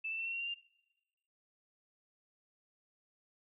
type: tone with pitch steps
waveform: sine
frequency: 2637 / 2663 / 2689 / 2716 / 2743 / 2770 / 2797 Hz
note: E7 / E7 / E7 / F7 / F7 / F7 / F7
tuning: 0 / +17 / +34 / -49 / -32 / -15 / +2 cents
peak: -36 dBFS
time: 0.04-0.544 s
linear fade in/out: 10 ms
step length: 72 ms
effects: noise-tail reverb RT60 1.0 s tail -22 dB re dry